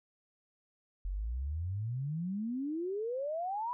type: exponential sweep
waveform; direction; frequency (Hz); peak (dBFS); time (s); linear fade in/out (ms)
sine; up; 43.65 to 1000; -33; 1.05-3.73; 0
effects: none

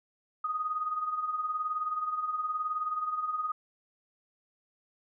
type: tone with tremolo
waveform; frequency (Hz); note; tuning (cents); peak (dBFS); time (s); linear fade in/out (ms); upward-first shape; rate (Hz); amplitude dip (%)
sine; 1244.5; D#6; 0; -27; 0.44-3.52; 5; sine; 19; 60
effects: none

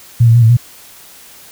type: tone with pitch steps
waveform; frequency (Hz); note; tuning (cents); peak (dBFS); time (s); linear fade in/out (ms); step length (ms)
sine; 117.7 / 114.6 / 119.8 / 112 / 120.7; A#2 / A#2 / A#2 / A2 / B2; +17 / -29 / +48 / +31 / -39; -4; 0.2-0.57; 10; 74
effects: white hiss -39 dBFS RMS until 1.51 s

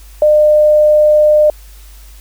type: tone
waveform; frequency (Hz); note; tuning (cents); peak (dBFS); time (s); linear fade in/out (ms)
sine; 604; D5; +48; -5; 0.22-1.5; 2
effects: added 50 Hz sine -34 dBFS peak until 2.2 s + white hiss -44 dBFS RMS until 2.2 s

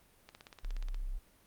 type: click train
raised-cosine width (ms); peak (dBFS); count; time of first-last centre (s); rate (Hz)
0.2; -32; 12; 0.29-0.945; 16.8
type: tone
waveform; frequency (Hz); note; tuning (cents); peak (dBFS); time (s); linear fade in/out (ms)
sine; 32.7; C1; 0; -34; 0.63-1.19; 20
effects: pink hiss -65 dBFS RMS until 1.46 s + Opus 32 kbps

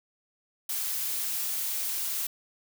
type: noise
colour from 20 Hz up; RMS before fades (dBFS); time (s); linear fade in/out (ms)
blue; -31; 0.69-2.27; 5
effects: none

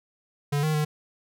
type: tone with pitch steps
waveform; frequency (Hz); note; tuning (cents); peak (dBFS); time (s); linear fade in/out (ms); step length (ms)
square; 144.2 / 155 / 151.5; D3 / D#3 / D#3; -31 / -6 / -46; -23; 0.52-0.85; 10; 110
effects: none

